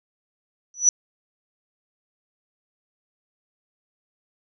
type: tone with exponential growth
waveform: sine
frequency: 5920 Hz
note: F#8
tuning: in tune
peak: -8 dBFS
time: 0.74-0.89 s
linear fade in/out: 1 ms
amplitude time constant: 32 ms
effects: none